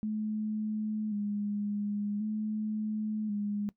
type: tone with vibrato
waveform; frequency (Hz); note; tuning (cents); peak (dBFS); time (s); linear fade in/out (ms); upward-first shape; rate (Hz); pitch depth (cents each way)
sine; 210.1; G#3; +20; -30; 0.03-3.69; 0; square; 0.46; 36
effects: noise-tail reverb RT60 0.1 s tail -19 dB re dry